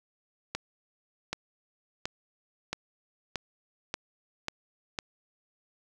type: accelerating click train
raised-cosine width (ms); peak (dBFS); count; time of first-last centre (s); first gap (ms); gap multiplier
0.2; -14; 8; 0.55-4.988; 780; 0.93
effects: none